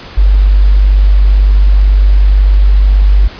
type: tone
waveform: sine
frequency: 49 Hz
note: G1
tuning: in tune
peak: -3 dBFS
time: 0.17-3.28 s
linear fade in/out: 10 ms
effects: pink hiss -30 dBFS RMS until 3.39 s + resampled to 11025 Hz